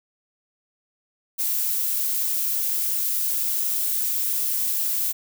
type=noise; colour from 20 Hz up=violet; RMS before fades=-24 dBFS; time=1.38-5.13 s; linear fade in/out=20 ms; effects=none